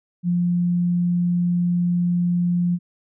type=tone; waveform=sine; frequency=175.4 Hz; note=F3; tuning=8 cents sharp; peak=-17 dBFS; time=0.23-2.79 s; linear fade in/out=50 ms; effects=none